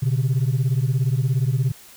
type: beating tone pair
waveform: sine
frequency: 123.1 / 140.1 Hz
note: B2 / C#3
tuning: -5 / +19 cents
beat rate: 17 Hz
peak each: -18 / -19 dBFS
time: 0.02-1.72 s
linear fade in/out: 10 ms
effects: tanh soft clip ceiling -14 dBFS + white hiss -46 dBFS RMS until 1.96 s